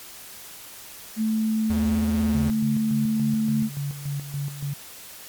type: tone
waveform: sine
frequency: 219.4 Hz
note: A3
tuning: 5 cents flat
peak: -20 dBFS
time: 1.16-3.7 s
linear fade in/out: 50 ms
type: tone with vibrato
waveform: square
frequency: 79.2 Hz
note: D#2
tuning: 31 cents sharp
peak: -27 dBFS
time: 1.7-2.5 s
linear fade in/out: 0 ms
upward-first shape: square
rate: 16 Hz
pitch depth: 100 cents each way
type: tone with tremolo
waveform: sine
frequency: 142 Hz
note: C#3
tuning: 42 cents sharp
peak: -25 dBFS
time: 2.34-4.74 s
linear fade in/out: 10 ms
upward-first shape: square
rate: 3.5 Hz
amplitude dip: 65%
effects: white hiss -42 dBFS RMS until 5.28 s + MP3 96 kbps